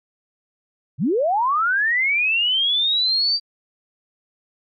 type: linear sweep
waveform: sine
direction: up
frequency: 106.8 to 4699 Hz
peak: -16 dBFS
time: 0.98-3.4 s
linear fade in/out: 50 ms
effects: MP3 48 kbps